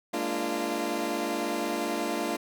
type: chord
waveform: 20% pulse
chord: Bb dominant seventh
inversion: third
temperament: equal with one note detuned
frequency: 207.7 / 233.1 / 293.7 / 344.6 Hz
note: Ab3 / Bb3 / D4 / F4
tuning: 0 / 0 / 0 / -23 cents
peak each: -33 / -30 / -28 / -27 dBFS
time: 0.13-2.37 s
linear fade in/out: 10 ms
effects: none